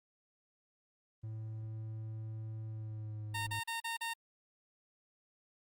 triangle tone with pitch glide, 110 to 106.07 Hz, A2 to G#2, 0 to +37 cents, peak -38 dBFS, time 1.23-3.6 s, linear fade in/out 10 ms, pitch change -63 cents, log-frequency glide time 2.66-3.38 s
15% pulse tone bursts, 918 Hz, A#5, 27 cents flat, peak -30 dBFS, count 5, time 3.34-4.138 s, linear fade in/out 10 ms, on 130 ms, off 37 ms
effects Opus 32 kbps

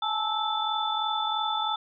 sine tone cluster, 841 / 884 / 1312 / 3514 Hz, G#5 / A5 / E6 / A7, +22 / +8 / -9 / -3 cents, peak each -31 dBFS, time 0.02-1.76 s, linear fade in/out 5 ms, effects none

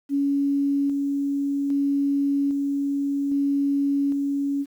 sine tone with tremolo, 280.7 Hz, C#4, 22 cents sharp, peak -19 dBFS, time 0.09-4.66 s, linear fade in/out 50 ms, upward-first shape square, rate 0.62 Hz, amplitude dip 25%, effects 9-bit

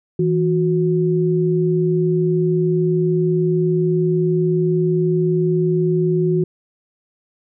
sine tone pair together, 162.72 / 365.3 Hz, E3 / F#4, -22 / -22 cents, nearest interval octave + major second, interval 1400 cents, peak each -17 dBFS, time 0.19-6.44 s, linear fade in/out 5 ms, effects none

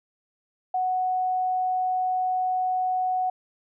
sine tone, 740 Hz, F#5, in tune, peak -22 dBFS, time 0.74-3.3 s, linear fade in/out 5 ms, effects none

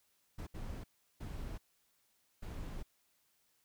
brown noise bursts at uneven times, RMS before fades -43 dBFS, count 4, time 0.38-0.47 / 0.54-0.84 / 1.2-1.58 / 2.42-2.83 s, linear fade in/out 10 ms, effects white hiss -75 dBFS RMS until 3.64 s

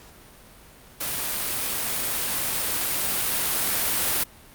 white noise with level ramp, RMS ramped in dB -28 to -23 dBFS, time 1-4.24 s, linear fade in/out 10 ms, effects pink hiss -49 dBFS RMS until 4.54 s + Opus 48 kbps

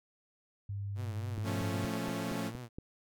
sine tone with pitch glide, 100 to 101.1 Hz, G2 to G#2, +35 to -46 cents, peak -35 dBFS, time 0.69-1.85 s, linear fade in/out 5 ms, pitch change +19 cents, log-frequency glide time 1.32-1.37 s
sawtooth tone with vibrato, 116.6 Hz, A#2, 1 cent sharp, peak -38 dBFS, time 0.95-2.69 s, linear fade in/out 50 ms, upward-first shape triangle, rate 3.8 Hz, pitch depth 150 cents each way
click train, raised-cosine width 3 ms, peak -29 dBFS, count 7, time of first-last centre 1.38-2.785 s, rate 4.27 Hz
sawtooth chord, F augmented, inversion none, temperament equal, 174.61 / 220 / 277.2 Hz, F3 / A3 / C#4, 0 / 0 / 0 cents, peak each -35 dBFS, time 1.43-2.52 s, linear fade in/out 50 ms
effects none

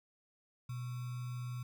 sine tone with sample-and-hold, 123.4 Hz, B2, 1 cent flat, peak -38 dBFS, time 0.69-1.63 s, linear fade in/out 5 ms, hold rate 1225 Hz, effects none

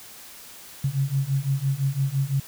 sine beating tone pair, 133.8 / 139.7 Hz, C3 / C#3, +39 / +14 cents, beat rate 5.9 Hz, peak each -25 / -24 dBFS, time 0.84-2.4 s, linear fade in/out 5 ms, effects white hiss -44 dBFS RMS until 2.47 s

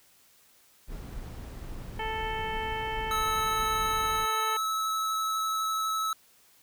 brown noise, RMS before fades -39 dBFS, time 0.87-4.27 s, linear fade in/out 50 ms
harmonic tone, 440.3 Hz, A4, 1 cent sharp, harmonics 1 / 2 / 3 / 4 / 5 / 6 / 7, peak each -38 / -33 / -45 / -39 / -40 / -46 / -42 dBFS, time 1.99-4.57 s, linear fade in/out 5 ms
square tone with vibrato, 1300 Hz, E6, 24 cents flat, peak -28 dBFS, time 3.11-6.13 s, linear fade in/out 2 ms, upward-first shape sine, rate 12 Hz, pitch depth 9 cents each way
effects white hiss -61 dBFS RMS until 6.62 s

